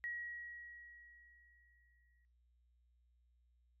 sine tone with exponential decay, 1908 Hz, A#6, 40 cents sharp, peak -39 dBFS, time 0.04-2.25 s, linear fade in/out 0 ms, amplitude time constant 480 ms, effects noise-tail reverb RT60 0.7 s tail -23 dB re dry + added 60 Hz sine -70 dBFS peak until 3.8 s

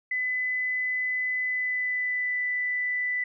sine tone with pitch glide, 2008 to 1988.4 Hz, B6 to B6, +28 to +11 cents, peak -25 dBFS, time 0.11-3.24 s, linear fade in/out 5 ms, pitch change -17 cents, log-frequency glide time 1.44-2.41 s, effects none

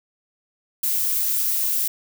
violet noise, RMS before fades -22 dBFS, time 0.83-1.88 s, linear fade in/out 5 ms, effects none

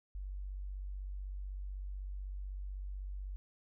sine tone, 47.99 Hz, G1, 36 cents flat, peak -39 dBFS, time 0.15-3.36 s, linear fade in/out 0 ms, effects none

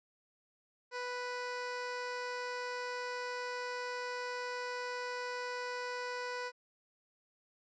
15% pulse tone, 493.9 Hz, B4, in tune, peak -31 dBFS, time 0.91-6.52 s, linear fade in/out 50 ms, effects resampled to 16000 Hz

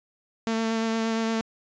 sawtooth tone with vibrato, 224.9 Hz, A3, 38 cents sharp, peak -20 dBFS, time 0.47-1.41 s, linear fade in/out 0 ms, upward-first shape sine, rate 8.6 Hz, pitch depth 14 cents each way, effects resampled to 16000 Hz

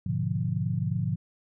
sine chord, G# diminished seventh, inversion none, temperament equal, 103.83 / 123.47 / 146.83 / 174.61 Hz, G#2 / B2 / D3 / F3, 0 / 0 / 0 / 0 cents, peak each -31 dBFS, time 0.06-1.16 s, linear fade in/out 5 ms, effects none

